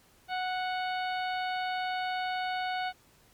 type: harmonic tone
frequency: 738 Hz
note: F#5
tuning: 5 cents flat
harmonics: 1 / 2 / 3 / 4 / 5 / 6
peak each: -31 / -37 / -41 / -43 / -45 / -47 dBFS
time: 0.28-2.93 s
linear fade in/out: 50 ms
effects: pink hiss -62 dBFS RMS until 3.33 s + MP3 96 kbps